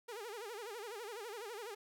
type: tone with vibrato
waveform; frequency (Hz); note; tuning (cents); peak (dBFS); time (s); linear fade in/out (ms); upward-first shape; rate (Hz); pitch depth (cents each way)
sawtooth; 440; A4; 0; -40; 0.08-1.75; 10; sine; 12; 180
effects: none